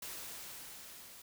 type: noise with level ramp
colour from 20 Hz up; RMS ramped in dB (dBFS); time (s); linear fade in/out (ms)
white; -44 to -54; 0.02-1.22; 5
effects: none